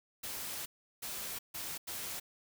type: noise bursts at uneven times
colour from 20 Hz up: white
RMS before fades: -41 dBFS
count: 4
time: 0.23-0.66 / 1.02-1.39 / 1.54-1.78 / 1.87-2.2 s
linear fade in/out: 10 ms
effects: none